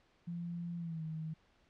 sine tone with pitch glide, 171.7 to 158.36 Hz, F3 to D#3, -29 to +31 cents, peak -38 dBFS, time 0.27-1.34 s, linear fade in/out 10 ms, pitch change -140 cents, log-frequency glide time 0.78-1.03 s, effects pink hiss -70 dBFS RMS until 1.69 s + low-pass 4000 Hz 12 dB/octave

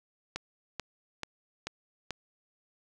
click train, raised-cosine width 0.2 ms, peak -17 dBFS, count 5, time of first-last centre 0.36-2.107 s, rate 2.29 Hz, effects none

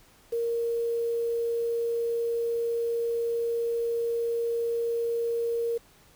sine tone with quantisation, 466.2 Hz, A#4, in tune, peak -25 dBFS, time 0.32-5.78 s, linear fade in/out 10 ms, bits 8, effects pink hiss -58 dBFS RMS until 6.15 s

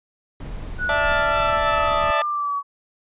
brown noise, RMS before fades -31 dBFS, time 0.4-2.11 s, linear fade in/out 2 ms
sine linear sweep, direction down, 1481 to 1122 Hz, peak -21 dBFS, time 0.78-2.63 s, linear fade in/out 50 ms
sawtooth chord, D suspended second, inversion none, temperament equal, 587.3 / 659.3 / 880 Hz, D5 / E5 / A5, 0 / 0 / 0 cents, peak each -20 dBFS, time 0.89-2.22 s, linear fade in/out 2 ms
effects resampled to 8000 Hz

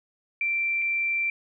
sine tone pair in turn, 2351 / 2351 Hz, D7 / D7, +1 / +1 cents, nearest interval unison, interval 0 cents, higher neither, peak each -23 dBFS, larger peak neither, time 0.41-0.82 / 0.82-1.3 s, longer second, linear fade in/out 2 ms, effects none

